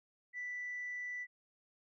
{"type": "tone", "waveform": "sine", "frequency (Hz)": 1975.5, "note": "B6", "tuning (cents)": 0, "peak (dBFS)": -38, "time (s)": [0.33, 1.27], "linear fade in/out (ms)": 50, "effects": ["tanh soft clip ceiling -35 dBFS"]}